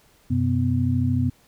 sine tone cluster, 93.4 / 126.6 / 249.1 Hz, F#2 / B2 / B3, +17 / +43 / +15 cents, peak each -23 dBFS, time 0.3-1.3 s, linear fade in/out 10 ms, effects pink hiss -58 dBFS RMS until 1.47 s

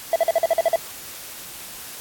triangle tone bursts, 663 Hz, E5, 10 cents sharp, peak -12 dBFS, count 9, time 0.13-0.759 s, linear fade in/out 2 ms, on 29 ms, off 46 ms, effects white hiss -37 dBFS RMS until 2 s + AAC 64 kbps

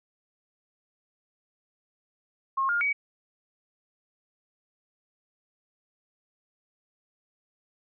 sine tone with pitch steps, 1077 / 1413 / 2264 Hz, C6 / F6 / C#7, +50 / +20 / +36 cents, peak -23 dBFS, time 2.57-2.93 s, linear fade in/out 10 ms, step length 120 ms, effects none

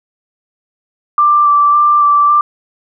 sine tone with vibrato, 1174.7 Hz, D6, in tune, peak -6 dBFS, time 1.18-2.41 s, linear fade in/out 2 ms, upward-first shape square, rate 1.8 Hz, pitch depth 12 cents each way, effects none

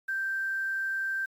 sine tone with quantisation, 1568 Hz, G6, in tune, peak -28 dBFS, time 0.08-1.26 s, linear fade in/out 10 ms, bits 9, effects AAC 64 kbps

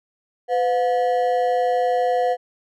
triangle ring-modulated tone, 610 Hz, D#5, 34 cents flat, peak -12 dBFS, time 0.48-2.37 s, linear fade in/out 50 ms, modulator 106 Hz, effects none

